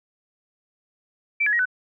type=tone with pitch steps; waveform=sine; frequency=2331 / 1689 / 1894 / 1501 Hz; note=D7 / G#6 / A#6 / F#6; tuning=-14 / +29 / +27 / +24 cents; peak=-18 dBFS; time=1.4-1.656 s; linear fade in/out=10 ms; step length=64 ms; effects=none